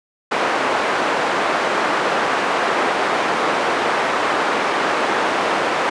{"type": "band-pass noise", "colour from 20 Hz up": "white", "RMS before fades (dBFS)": -19, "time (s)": [0.31, 5.9], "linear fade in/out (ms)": 10, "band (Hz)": [330, 1300], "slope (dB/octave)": 12, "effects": ["resampled to 22050 Hz"]}